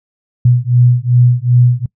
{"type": "beating tone pair", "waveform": "sine", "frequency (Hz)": [121.5, 124.1], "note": ["B2", "B2"], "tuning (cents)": [-28, 9], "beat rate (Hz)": 2.6, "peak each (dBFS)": -10, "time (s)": [0.45, 1.86], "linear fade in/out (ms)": 5, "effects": ["noise-tail reverb RT60 0.1 s tail -24 dB re dry"]}